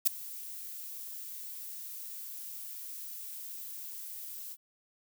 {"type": "noise with ADSR envelope", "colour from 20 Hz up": "violet", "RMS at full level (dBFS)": -21, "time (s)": [0.05, 4.57], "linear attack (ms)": 21, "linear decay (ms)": 5, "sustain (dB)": -22, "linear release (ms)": 51, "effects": []}